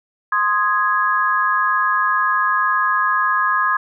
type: chord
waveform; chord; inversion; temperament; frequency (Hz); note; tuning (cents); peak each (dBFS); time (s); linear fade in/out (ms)
sine; Ab major; first; equal; 1046.5 / 1244.5 / 1661.2; C6 / Eb6 / Ab6; 0 / 0 / 0; -19; 0.32-3.77; 5
effects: none